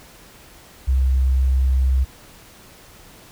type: tone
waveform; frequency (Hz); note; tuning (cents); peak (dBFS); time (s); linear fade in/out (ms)
sine; 65.41; C2; 0; -14; 0.87-2.05; 20
effects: pink hiss -46 dBFS RMS until 3.31 s